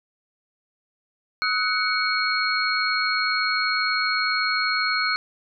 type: tone cluster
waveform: sine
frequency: 1277 / 1485 / 2230 / 4273 Hz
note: D#6 / F#6 / C#7 / C8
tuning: +45 / +6 / +10 / +36 cents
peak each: -26 dBFS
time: 1.42-5.16 s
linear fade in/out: 0 ms
effects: none